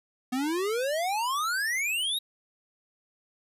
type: exponential sweep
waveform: square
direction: up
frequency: 245.1 to 3860 Hz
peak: -27 dBFS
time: 0.32-2.19 s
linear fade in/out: 10 ms
effects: resampled to 32000 Hz